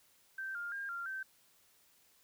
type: tone with pitch steps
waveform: sine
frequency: 1559 / 1406 / 1609 / 1387 / 1551 Hz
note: G6 / F6 / G6 / F6 / G6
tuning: -10 / +11 / +45 / -12 / -19 cents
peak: -38 dBFS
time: 0.38-1.23 s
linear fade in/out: 5 ms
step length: 170 ms
effects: white hiss -68 dBFS RMS until 2.23 s